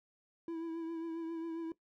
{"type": "tone with vibrato", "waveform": "triangle", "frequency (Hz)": 329.6, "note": "E4", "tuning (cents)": 0, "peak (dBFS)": -35, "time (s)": [0.48, 1.72], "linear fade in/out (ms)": 2, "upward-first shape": "triangle", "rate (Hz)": 7.4, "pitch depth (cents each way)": 37, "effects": ["noise-tail reverb RT60 0.1 s tail -17 dB re dry"]}